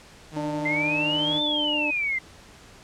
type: tone with pitch glide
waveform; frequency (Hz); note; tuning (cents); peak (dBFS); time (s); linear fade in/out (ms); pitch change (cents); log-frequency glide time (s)
sawtooth; 153.9 to 155.96; D#3 to D#3; -19 to +4; -29; 0.31-1.42; 50; +23; 0.43-0.74
type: harmonic tone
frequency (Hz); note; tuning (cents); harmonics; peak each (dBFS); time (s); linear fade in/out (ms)
298; D4; +25; 1 / 2 / 3; -29 / -32 / -34; 0.36-1.91; 10
type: exponential two-way sweep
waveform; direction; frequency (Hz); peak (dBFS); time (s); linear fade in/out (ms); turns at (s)
sine; up then down; 2053 to 3580 to 2053; -23; 0.65-2.19; 10; 1.42
effects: pink hiss -49 dBFS RMS until 2.83 s + low-pass 8000 Hz 12 dB/octave